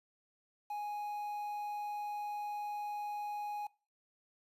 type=tone with quantisation; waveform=triangle; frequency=830.6 Hz; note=G#5; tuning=in tune; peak=-35 dBFS; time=0.7-3.67 s; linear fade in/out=5 ms; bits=10; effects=noise-tail reverb RT60 0.3 s tail -20 dB re dry + resampled to 32000 Hz